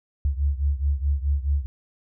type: beating tone pair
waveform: sine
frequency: 69.3 / 74 Hz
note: C#2 / D2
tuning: 0 / +14 cents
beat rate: 4.7 Hz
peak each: -22 / -25 dBFS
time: 0.25-1.66 s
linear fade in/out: 0 ms
effects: none